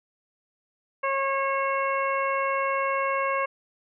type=harmonic tone; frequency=545 Hz; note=C#5; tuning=29 cents flat; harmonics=1 / 2 / 3 / 4 / 5; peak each=-28 / -26 / -34 / -32 / -37 dBFS; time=1.03-3.46 s; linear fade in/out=10 ms; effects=none